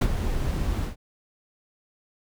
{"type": "noise with ADSR envelope", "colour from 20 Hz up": "brown", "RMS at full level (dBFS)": -17, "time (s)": [0.01, 0.96], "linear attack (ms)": 8, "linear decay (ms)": 52, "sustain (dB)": -9, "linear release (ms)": 120, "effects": []}